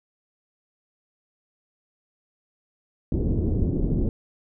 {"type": "low-pass noise", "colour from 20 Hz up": "pink", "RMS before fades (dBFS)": -23, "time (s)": [3.12, 4.09], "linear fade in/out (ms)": 2, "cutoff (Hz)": 380, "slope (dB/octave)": 24, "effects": []}